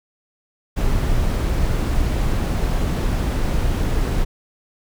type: noise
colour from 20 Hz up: brown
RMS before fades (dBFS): -19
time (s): 0.76-4.25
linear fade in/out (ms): 20
effects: none